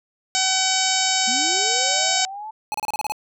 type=harmonic tone; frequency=758 Hz; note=F#5; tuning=42 cents sharp; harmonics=1 / 2 / 3 / 4 / 5 / 6 / 7 / 8 / 9 / 10; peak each=-25 / -30 / -28 / -28 / -27 / -28 / -26 / -30 / -27 / -26 dBFS; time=0.35-2.25 s; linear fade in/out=0 ms
type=linear sweep; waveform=sine; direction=up; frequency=220 to 887 Hz; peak=-30 dBFS; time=1.27-2.51 s; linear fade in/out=10 ms
type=tone bursts; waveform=square; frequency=850 Hz; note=G#5; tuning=40 cents sharp; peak=-23 dBFS; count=8; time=2.72-3.121 s; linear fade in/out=0 ms; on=23 ms; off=31 ms
effects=none